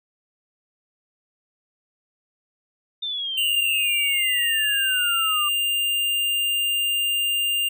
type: exponential sweep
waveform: sine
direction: down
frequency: 3624 to 1174.7 Hz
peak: -25 dBFS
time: 3.02-5.49 s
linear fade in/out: 10 ms
type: tone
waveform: square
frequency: 2800 Hz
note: F7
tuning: 4 cents sharp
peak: -21 dBFS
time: 3.37-7.69 s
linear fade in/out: 10 ms
effects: none